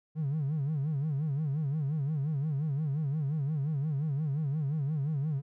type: tone with vibrato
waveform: triangle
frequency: 146.83 Hz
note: D3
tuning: in tune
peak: -25 dBFS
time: 0.15-5.42 s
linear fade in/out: 50 ms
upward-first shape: sine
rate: 5.7 Hz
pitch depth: 150 cents each way
effects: tanh soft clip ceiling -24 dBFS